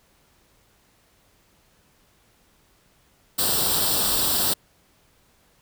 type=noise with comb filter; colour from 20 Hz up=white; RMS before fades=-22 dBFS; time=3.38-4.54 s; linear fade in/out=10 ms; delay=0.23 ms; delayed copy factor=+0.75; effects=pink hiss -61 dBFS RMS until 5.61 s